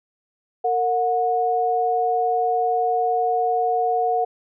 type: tone pair together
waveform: sine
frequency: 458.8 / 728.3 Hz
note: A#4 / F#5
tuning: -28 / -28 cents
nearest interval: minor sixth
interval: 800 cents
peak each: -23 / -19 dBFS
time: 0.64-4.25 s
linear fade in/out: 10 ms
effects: none